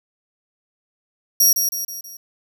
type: tone with echo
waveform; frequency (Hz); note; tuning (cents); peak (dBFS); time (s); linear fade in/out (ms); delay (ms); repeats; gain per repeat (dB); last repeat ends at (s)
20% pulse; 5670; F8; +25; -6; 1.4-1.53; 5; 160; 4; -6; 2.17
effects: none